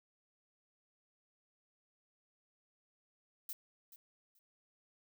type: noise with echo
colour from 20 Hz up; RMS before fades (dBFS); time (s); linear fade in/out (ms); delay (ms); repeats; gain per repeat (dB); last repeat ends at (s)
violet; -43; 3.49-3.53; 2; 430; 2; -14; 4.39
effects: none